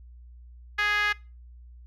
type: tone with band-pass filter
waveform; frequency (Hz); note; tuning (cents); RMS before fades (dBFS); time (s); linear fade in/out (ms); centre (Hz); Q
5% pulse; 415.3; G#4; 0; -25; 0.78-1.13; 10; 1700; 2.9
effects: noise-tail reverb RT60 0.3 s tail -23 dB re dry + added 60 Hz sine -45 dBFS peak until 1.86 s